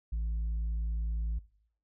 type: tone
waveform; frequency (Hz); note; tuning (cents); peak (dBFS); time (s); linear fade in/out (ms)
sine; 55.3; A1; +9; -27; 0.12-1.39; 10
effects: noise-tail reverb RT60 0.6 s tail -21 dB re dry + tanh soft clip ceiling -29 dBFS